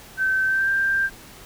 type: tone with pitch glide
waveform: sine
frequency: 1541 to 1582.5 Hz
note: G6 to G6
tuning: -30 to +16 cents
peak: -18 dBFS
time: 0.17-1.1 s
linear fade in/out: 50 ms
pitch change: +46 cents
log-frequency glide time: 0.45-0.69 s
effects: pink hiss -44 dBFS RMS until 1.45 s